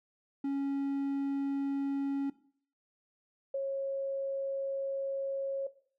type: tone pair in turn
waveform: triangle / sine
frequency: 277.2 / 545.8 Hz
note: C#4 / C#5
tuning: 0 / -27 cents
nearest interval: octave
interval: 1173 cents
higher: second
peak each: -28 / -30 dBFS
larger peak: first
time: 0.44-2.3 / 3.54-5.67 s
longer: second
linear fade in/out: 5 ms
effects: noise-tail reverb RT60 0.5 s tail -17 dB re dry